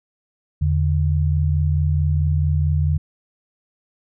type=tone pair together; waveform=sine; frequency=82.6 / 147.18 Hz; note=E2 / D3; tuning=+4 / +4 cents; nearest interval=minor seventh; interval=1000 cents; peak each=-17 / -20 dBFS; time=0.61-2.98 s; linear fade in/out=10 ms; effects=none